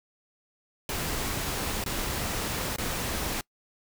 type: noise with dropouts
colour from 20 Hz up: pink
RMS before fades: -31 dBFS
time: 0.89-3.41 s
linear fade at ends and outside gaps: 2 ms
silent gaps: 1.84-1.861 / 2.762-2.783 s
effects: noise-tail reverb RT60 0.1 s tail -24 dB re dry